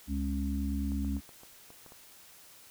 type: harmonic tone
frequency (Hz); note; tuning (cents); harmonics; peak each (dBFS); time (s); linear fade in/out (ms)
69.3; C#2; 0; 1 / 3 / 4; -32 / -35 / -36; 0.07-1.21; 50
type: clicks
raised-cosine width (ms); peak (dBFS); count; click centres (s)
1; -38; 8; 0.919 / 1.047 / 1.167 / 1.292 / 1.434 / 1.704 / 1.863 / 1.921
effects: white hiss -55 dBFS RMS until 2.7 s